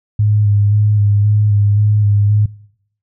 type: tone with vibrato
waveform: sine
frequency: 103.83 Hz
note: G#2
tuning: in tune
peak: -9 dBFS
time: 0.19-2.46 s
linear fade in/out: 5 ms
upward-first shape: square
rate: 1.9 Hz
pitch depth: 23 cents each way
effects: noise-tail reverb RT60 0.7 s tail -22 dB re dry